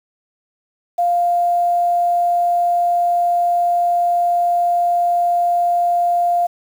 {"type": "tone", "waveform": "sine", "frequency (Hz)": 698.5, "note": "F5", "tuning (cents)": 0, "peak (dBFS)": -13, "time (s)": [0.98, 6.47], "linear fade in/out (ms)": 10, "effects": ["7-bit"]}